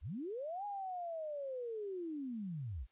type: linear two-way sweep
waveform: sine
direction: up then down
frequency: 46.1 to 830.6 to 46.1 Hz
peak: -39 dBFS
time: 0.01-2.87 s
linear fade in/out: 50 ms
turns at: 0.65 s
effects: white hiss -75 dBFS RMS until 2.91 s + resampled to 8000 Hz